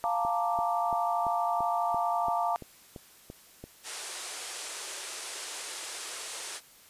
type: chord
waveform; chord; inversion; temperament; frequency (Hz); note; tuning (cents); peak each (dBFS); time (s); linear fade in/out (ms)
sine; Bb major seventh; second; equal; 698.5 / 880 / 932.3 / 1174.7; F5 / A5 / Bb5 / D6; 0 / 0 / 0 / 0; -29 / -33 / -33 / -33; 0.04-2.56; 0
type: click train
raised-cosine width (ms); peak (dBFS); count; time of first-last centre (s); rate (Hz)
2; -28; 11; 0.25-3.64; 2.95
type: band-pass noise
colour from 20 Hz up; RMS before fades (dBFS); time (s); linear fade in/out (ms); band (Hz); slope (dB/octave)
white; -40; 3.83-6.61; 50; 340 to 10000; 48
effects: white hiss -56 dBFS RMS until 6.89 s + resampled to 32000 Hz